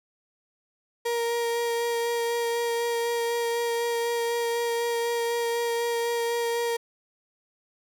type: tone with vibrato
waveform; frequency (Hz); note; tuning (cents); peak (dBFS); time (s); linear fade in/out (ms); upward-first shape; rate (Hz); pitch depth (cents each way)
35% pulse; 468.9; A#4; +10; -23; 1.05-6.77; 10; sine; 4; 12
effects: none

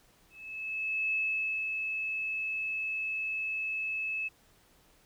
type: tone with ADSR envelope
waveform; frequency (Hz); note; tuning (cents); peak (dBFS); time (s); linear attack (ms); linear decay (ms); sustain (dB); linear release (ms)
sine; 2600; E7; -24; -27; 0.3-4.29; 830; 530; -4; 19
effects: pink hiss -64 dBFS RMS until 5.05 s

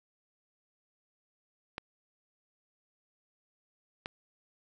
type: clicks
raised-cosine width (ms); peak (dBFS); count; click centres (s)
0.3; -20; 2; 1.781 / 4.059
effects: none

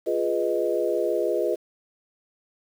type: chord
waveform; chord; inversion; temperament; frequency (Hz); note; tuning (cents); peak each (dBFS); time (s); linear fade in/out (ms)
sine; F half-diminished seventh; none; equal; 349.2 / 415.3 / 493.9 / 622.3; F4 / Ab4 / Cb5 / Eb5; 0 / 0 / 0 / 0; -27; 0.06-1.56; 20
effects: 8-bit

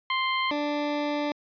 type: tone pair in turn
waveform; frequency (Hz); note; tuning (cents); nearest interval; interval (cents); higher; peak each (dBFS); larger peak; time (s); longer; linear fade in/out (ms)
20% pulse; 1046.5 / 293.7; C6 / D4; 0 / 0; octave + minor seventh; 2200; first; -19 / -21; first; 0.1-0.51 / 0.51-1.32; second; 2
effects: resampled to 11025 Hz

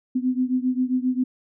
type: beating tone pair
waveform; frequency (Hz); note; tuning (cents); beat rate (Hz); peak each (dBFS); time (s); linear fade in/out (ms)
sine; 251.7 / 259.2; B3 / C4; +33 / -16; 7.5; -22 / -24; 0.15-1.24; 10
effects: none

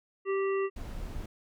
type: harmonic tone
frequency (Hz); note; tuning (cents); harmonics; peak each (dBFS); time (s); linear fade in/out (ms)
390; G4; -9; 1 / 3 / 5 / 7; -27 / -37 / -41 / -44; 0.25-0.7; 50
type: noise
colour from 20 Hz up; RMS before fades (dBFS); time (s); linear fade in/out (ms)
brown; -38; 0.76-1.26; 5
effects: none

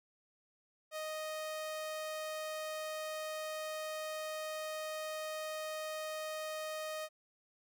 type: tone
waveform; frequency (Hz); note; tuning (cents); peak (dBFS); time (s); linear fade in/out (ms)
sawtooth; 622.3; D#5; 0; -35; 0.91-7.09; 50
effects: none

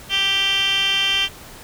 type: tone with band-pass filter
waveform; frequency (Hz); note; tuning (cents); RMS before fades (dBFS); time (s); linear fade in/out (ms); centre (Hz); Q
10% pulse; 392; G4; 0; -19; 0.09-1.29; 50; 3200; 9.9
effects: pink hiss -40 dBFS RMS until 1.63 s

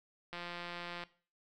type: click train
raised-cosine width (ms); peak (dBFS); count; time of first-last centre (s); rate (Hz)
0.3; -27; 124; 0.33-1.037; 174
effects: noise-tail reverb RT60 0.4 s tail -18 dB re dry

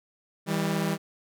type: tone pair together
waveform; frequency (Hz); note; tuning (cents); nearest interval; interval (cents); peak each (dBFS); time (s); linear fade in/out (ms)
sawtooth; 162 / 197.96; E3 / G3; -30 / +17; minor third; 347; -24; 0.46-0.98; 50
effects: none

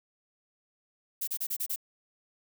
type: noise bursts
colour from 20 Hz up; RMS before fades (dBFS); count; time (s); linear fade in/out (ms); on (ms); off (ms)
violet; -32; 6; 1.21-1.761; 10; 66; 31
effects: none

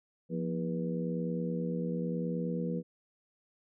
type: harmonic tone with a mistuned harmonic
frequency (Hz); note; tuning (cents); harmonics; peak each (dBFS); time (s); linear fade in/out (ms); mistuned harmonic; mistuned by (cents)
80.9; E2; -32; 2 / 3 / 4 / 5 / 6; -33 / -38 / -43 / -44 / -38; 0.29-2.83; 50; 2; +120
effects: none

